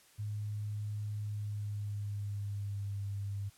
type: tone with pitch glide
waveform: sine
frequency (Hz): 104.8 to 100.07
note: G#2 to G2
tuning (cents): +16 to +36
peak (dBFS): -35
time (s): 0.18-3.5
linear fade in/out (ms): 20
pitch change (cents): -80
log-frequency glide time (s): 1.2-3.03
effects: white hiss -63 dBFS RMS until 3.57 s + low-pass 12000 Hz 12 dB/octave